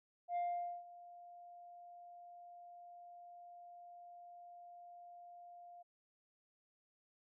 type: tone with ADSR envelope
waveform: sine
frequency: 701 Hz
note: F5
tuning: 6 cents sharp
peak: -32 dBFS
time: 0.28-5.83 s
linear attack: 84 ms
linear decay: 470 ms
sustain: -21 dB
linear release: 14 ms
effects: tanh soft clip ceiling -34 dBFS